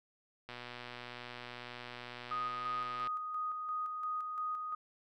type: click train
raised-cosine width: 0.3 ms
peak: -29 dBFS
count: 316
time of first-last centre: 0.49-3.072 s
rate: 122 Hz
type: tone with tremolo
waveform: sine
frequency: 1244.5 Hz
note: D#6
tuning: in tune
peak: -34 dBFS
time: 2.31-4.75 s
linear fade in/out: 5 ms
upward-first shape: square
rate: 2.9 Hz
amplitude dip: 35%
effects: none